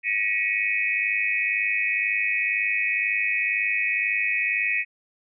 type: tone cluster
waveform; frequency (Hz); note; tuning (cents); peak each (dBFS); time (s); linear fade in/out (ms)
sine; 1919 / 2220 / 2451 / 2553; A#6 / C#7 / D#7 / D#7; +50 / +2 / -27 / +44; -27; 0.03-4.85; 50
effects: none